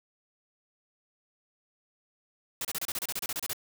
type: noise bursts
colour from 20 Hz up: white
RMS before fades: -33 dBFS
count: 14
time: 2.61-3.532 s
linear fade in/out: 2 ms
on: 38 ms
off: 30 ms
effects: none